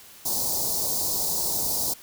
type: band-stop noise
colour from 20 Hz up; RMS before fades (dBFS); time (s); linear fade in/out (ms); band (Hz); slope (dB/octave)
white; -26; 0.25-1.94; 10; 980 to 4200; 48
effects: white hiss -48 dBFS RMS until 2.02 s